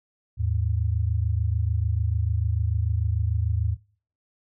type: tone pair together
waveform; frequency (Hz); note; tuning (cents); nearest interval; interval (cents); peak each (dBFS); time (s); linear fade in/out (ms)
sine; 79.52 / 106.3; D#2 / G#2; +38 / +41; perfect fourth; 503; -24; 0.37-3.77; 50
effects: noise-tail reverb RT60 0.5 s tail -25 dB re dry